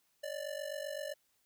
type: ring-modulated tone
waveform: square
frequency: 587.3 Hz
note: D5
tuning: in tune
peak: -36 dBFS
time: 0.23-1.14 s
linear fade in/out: 10 ms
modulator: 23.9 Hz
effects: white hiss -75 dBFS RMS until 1.45 s